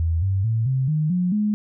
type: tone with pitch steps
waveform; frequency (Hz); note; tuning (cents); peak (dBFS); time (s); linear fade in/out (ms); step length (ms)
sine; 82.41 / 96.32 / 112.58 / 131.58 / 153.78 / 179.74 / 210.1; E2 / G2 / A2 / C3 / D#3 / F#3 / G#3; 0 / -30 / +40 / +10 / -20 / -50 / +20; -18; 0-1.54; 0; 220
effects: none